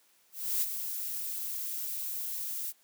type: noise with ADSR envelope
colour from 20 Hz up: violet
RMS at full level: -28 dBFS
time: 0.32-2.73 s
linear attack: 300 ms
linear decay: 33 ms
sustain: -8 dB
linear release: 39 ms
effects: white hiss -66 dBFS RMS until 2.83 s + high-pass 200 Hz 12 dB/octave